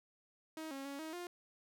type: tone with pitch steps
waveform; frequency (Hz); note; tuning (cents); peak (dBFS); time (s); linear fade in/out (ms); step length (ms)
sawtooth; 316.7 / 272.7 / 279.2 / 316.9 / 352.4; D#4 / C#4 / C#4 / D#4 / F4; +31 / -28 / +13 / +32 / +16; -39; 0.57-1.27; 2; 140
effects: none